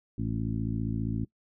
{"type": "harmonic tone with a mistuned harmonic", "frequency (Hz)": 55, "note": "A1", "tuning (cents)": 0, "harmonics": [1, 2, 3, 4, 5, 6], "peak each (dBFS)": [-37, -32, -37, -34, -36, -44], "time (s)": [0.18, 1.25], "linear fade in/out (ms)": 5, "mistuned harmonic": 6, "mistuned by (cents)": 41, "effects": ["noise-tail reverb RT60 0.1 s tail -22 dB re dry"]}